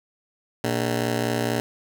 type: ring-modulated tone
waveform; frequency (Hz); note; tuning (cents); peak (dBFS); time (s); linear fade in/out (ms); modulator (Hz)
15% pulse; 174.4; F3; -2; -13; 0.64-1.6; 0; 55
effects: none